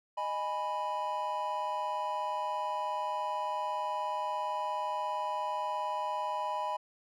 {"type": "chord", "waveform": "triangle", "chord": "G# minor", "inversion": "second", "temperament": "equal with one note detuned", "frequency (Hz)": [616.5, 830.6, 987.8], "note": ["D#5", "G#5", "B5"], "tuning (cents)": [-16, 0, 0], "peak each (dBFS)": [-37, -35, -32], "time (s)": [0.17, 6.77], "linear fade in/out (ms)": 10, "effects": []}